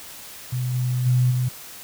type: tone with level steps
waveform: sine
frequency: 125.5 Hz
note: B2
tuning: 28 cents sharp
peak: -22 / -20 / -15 / -19 dBFS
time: 0.52-1.49 s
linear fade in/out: 10 ms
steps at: 0.73 / 1.05 / 1.3 s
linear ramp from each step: 20 ms
effects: white hiss -40 dBFS RMS until 1.83 s